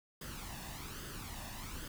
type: noise with flanger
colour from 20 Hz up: pink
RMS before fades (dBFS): -45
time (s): 0.21-1.88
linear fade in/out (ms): 5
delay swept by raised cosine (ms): 0.62 to 1.13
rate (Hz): 1.2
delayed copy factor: +0.6
effects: none